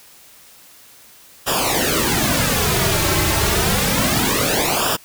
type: noise with flanger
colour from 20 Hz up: pink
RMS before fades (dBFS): -18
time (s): 1.46-4.97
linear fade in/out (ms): 20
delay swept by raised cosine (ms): 0.47 to 4.17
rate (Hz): 0.29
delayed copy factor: -0.85
effects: white hiss -46 dBFS RMS until 5.04 s